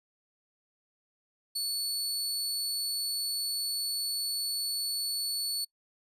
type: tone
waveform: sawtooth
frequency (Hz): 4435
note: C#8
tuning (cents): 0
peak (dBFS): -27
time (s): 1.55-5.65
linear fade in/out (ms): 10
effects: noise-tail reverb RT60 0.1 s tail -26 dB re dry + resampled to 32000 Hz